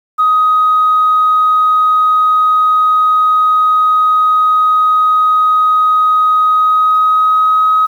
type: tone with pitch glide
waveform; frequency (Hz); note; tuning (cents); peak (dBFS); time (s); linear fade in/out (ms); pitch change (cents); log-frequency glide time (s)
sine; 1255 to 1267.4; D#6 to D#6; +15 to +32; -6; 0.18-7.87; 20; +17; 6.45-7.72
effects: tanh soft clip ceiling -3 dBFS + 7-bit